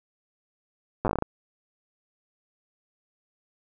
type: slowing click train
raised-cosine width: 1 ms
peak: -11 dBFS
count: 10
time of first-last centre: 1.05-1.224 s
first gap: 8 ms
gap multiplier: 1.21
effects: none